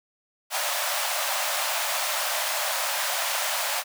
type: high-pass noise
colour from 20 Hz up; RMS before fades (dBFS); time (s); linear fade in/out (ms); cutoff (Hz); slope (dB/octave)
pink; -27; 0.5-3.84; 50; 560; 96
effects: none